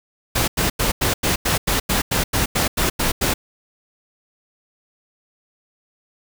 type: noise bursts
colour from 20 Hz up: pink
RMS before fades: -19 dBFS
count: 14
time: 0.35-3.34 s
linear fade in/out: 10 ms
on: 130 ms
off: 90 ms
effects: none